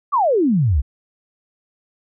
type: exponential sweep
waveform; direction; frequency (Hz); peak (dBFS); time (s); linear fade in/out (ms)
sine; down; 1213 to 60.1; -13; 0.12-0.82; 20
effects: none